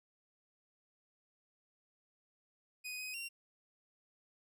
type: tone with pitch steps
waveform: sawtooth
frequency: 2495 / 2512 / 2755 Hz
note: D#7 / D#7 / F7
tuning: +4 / +16 / -24 cents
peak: -38 dBFS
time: 2.84-3.29 s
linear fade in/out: 20 ms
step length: 150 ms
effects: none